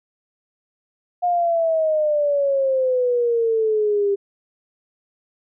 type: exponential sweep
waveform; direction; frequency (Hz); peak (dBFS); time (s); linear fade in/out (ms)
sine; down; 717 to 396.1; -16; 1.22-4.16; 20
effects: none